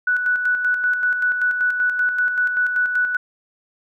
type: tone with tremolo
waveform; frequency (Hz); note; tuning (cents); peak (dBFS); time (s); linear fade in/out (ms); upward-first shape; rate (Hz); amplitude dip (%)
sine; 1480; F#6; 0; -15; 0.07-3.17; 5; square; 5.2; 45
effects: none